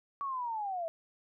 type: linear sweep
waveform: sine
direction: down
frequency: 1138 to 642 Hz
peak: -33 dBFS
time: 0.21-0.88 s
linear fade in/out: 0 ms
effects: none